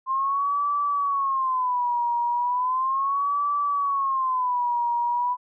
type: tone with vibrato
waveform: sine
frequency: 1049 Hz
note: C6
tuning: 4 cents sharp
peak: -21 dBFS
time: 0.06-5.37 s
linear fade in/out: 50 ms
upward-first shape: sine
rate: 0.36 Hz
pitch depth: 170 cents each way
effects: none